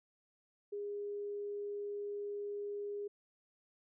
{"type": "tone", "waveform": "sine", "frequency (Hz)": 409, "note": "G#4", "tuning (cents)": -26, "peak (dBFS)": -38, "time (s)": [0.72, 3.08], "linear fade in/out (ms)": 10, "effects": []}